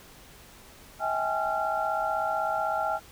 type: tone cluster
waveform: sine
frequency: 644 / 785 / 841 / 1375 Hz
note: E5 / G5 / G#5 / F6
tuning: -41 / +2 / +22 / -27 cents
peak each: -31 dBFS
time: 0.99-3 s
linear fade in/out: 50 ms
effects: pink hiss -51 dBFS RMS until 3.11 s